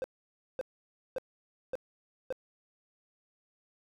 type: tone bursts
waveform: triangle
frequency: 518 Hz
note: C5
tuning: 17 cents flat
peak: -29 dBFS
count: 5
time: 0.02-2.325 s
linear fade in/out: 0 ms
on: 21 ms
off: 550 ms
effects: none